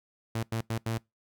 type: tone bursts at uneven times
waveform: sawtooth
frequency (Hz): 113.4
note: A#2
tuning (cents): -47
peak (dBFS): -25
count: 4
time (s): 0.35-0.43 / 0.52-0.61 / 0.7-0.78 / 0.86-0.98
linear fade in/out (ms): 5
effects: noise-tail reverb RT60 0.2 s tail -24 dB re dry